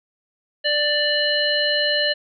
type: harmonic tone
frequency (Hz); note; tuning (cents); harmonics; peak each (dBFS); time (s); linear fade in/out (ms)
590; D5; +8; 1 / 3 / 5 / 7; -23 / -23 / -23 / -23; 0.64-2.14; 20
effects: none